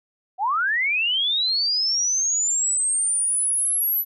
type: linear sweep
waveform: sine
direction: up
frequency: 712 to 12000 Hz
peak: -19 dBFS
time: 0.38-4.05 s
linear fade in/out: 50 ms
effects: none